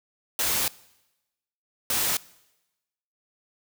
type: noise bursts at uneven times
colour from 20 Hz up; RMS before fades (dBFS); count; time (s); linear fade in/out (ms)
white; -25; 2; 0.39-0.68 / 1.9-2.17; 2
effects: noise-tail reverb RT60 1.0 s tail -22 dB re dry